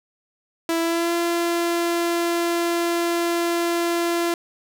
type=tone with pitch glide; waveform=sawtooth; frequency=331.7 to 341.6 Hz; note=E4 to F4; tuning=+11 to -38 cents; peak=-16 dBFS; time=0.69-4.34 s; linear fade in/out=2 ms; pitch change=+51 cents; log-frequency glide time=0.8-1.13 s; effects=none